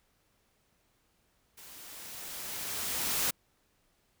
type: noise with level ramp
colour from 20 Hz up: white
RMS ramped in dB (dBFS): -51 to -29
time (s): 1.57-3.31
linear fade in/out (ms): 10
effects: pink hiss -72 dBFS RMS until 4.2 s